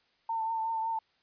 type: tone with vibrato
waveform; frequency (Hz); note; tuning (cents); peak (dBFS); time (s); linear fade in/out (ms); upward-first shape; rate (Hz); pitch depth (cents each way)
sine; 898; A5; +35; -29; 0.29-0.99; 5; triangle; 5.4; 33
effects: white hiss -70 dBFS RMS until 1.22 s + resampled to 11025 Hz